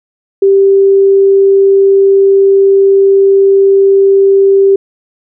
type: tone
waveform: sine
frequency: 392 Hz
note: G4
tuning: in tune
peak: -3 dBFS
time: 0.42-4.76 s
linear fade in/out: 5 ms
effects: none